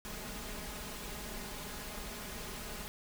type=noise with comb filter; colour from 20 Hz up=pink; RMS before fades=-43 dBFS; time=0.05-2.88 s; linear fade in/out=0 ms; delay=4.8 ms; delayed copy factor=+0.6; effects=none

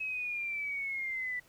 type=linear sweep; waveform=sine; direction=down; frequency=2570 to 1967 Hz; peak=-33 dBFS; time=0-1.4 s; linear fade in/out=10 ms; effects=pink hiss -63 dBFS RMS until 1.48 s

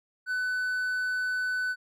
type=tone; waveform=triangle; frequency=1500 Hz; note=F#6; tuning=23 cents sharp; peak=-25 dBFS; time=0.26-1.76 s; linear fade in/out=50 ms; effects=none

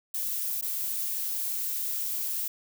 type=noise with dropouts; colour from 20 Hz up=violet; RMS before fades=-31 dBFS; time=0.14-2.48 s; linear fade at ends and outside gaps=5 ms; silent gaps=0.612-0.624 s; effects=none

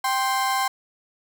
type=tone pair together; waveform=35% pulse; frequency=784 / 1048.7 Hz; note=G5 / C6; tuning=0 / +4 cents; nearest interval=perfect fourth; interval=504 cents; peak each=-22 / -22 dBFS; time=0.04-0.68 s; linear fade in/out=5 ms; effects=none

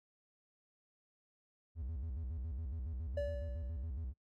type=tone with vibrato; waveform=triangle; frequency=71.4 Hz; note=D2; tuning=48 cents flat; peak=-37 dBFS; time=1.75-4.14 s; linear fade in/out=50 ms; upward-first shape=square; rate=7.2 Hz; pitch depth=230 cents each way
type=tone with exponential decay; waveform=triangle; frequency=576 Hz; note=D5; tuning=34 cents flat; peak=-31 dBFS; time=3.17-3.91 s; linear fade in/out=5 ms; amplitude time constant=160 ms
effects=noise-tail reverb RT60 0.1 s tail -21 dB re dry

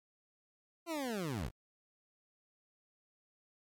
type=linear sweep; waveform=20% pulse; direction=down; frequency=349.2 to 39.6 Hz; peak=-31 dBFS; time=0.86-1.51 s; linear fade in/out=50 ms; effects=MP3 96 kbps

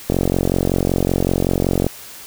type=click train; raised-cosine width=2 ms; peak=-3 dBFS; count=81; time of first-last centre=0.1-1.866 s; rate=45.3 Hz; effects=white hiss -37 dBFS RMS until 2.26 s

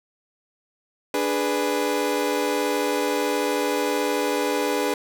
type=chord; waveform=30% pulse; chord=G# diminished; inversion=second; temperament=equal; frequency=293.7 / 415.3 / 493.9 Hz; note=D4 / G#4 / B4; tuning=0 / 0 / 0 cents; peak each=-24 / -23 / -23 dBFS; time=1.14-4.94 s; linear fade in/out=2 ms; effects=none

